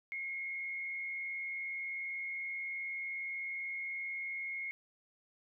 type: tone with frequency modulation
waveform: sine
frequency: 2158 Hz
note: C#7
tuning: 47 cents flat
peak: -37 dBFS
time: 0.12-4.71 s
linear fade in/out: 0 ms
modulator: 80.7 Hz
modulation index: 0.58
effects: none